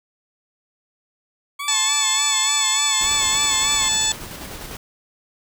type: tone with vibrato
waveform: 20% pulse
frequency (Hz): 1108.7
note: C#6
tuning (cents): 0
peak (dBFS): -21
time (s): 1.59-3.89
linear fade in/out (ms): 10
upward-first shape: sine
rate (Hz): 3.4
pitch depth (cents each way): 82
type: harmonic tone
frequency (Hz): 872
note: A5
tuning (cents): -16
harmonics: 1 / 2 / 3 / 4 / 5 / 6 / 7 / 8 / 9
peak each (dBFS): -31 / -31 / -32 / -22 / -29 / -33 / -33 / -26 / -21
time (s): 1.68-4.12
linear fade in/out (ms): 2
type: noise with tremolo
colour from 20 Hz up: pink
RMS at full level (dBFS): -33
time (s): 3.01-4.77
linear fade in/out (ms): 2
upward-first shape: square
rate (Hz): 10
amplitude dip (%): 30
effects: none